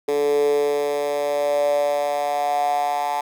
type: tone with high-pass filter sweep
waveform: 10% pulse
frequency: 144.9 Hz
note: D3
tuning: 23 cents flat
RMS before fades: -21 dBFS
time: 0.08-3.21 s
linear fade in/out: 5 ms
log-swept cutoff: 400 to 820 Hz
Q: 7.9
effects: none